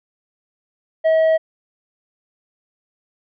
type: tone with tanh clipping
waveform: sine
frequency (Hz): 641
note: E5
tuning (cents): -49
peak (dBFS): -13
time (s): 1.04-1.38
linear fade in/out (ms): 20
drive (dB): 5
effects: none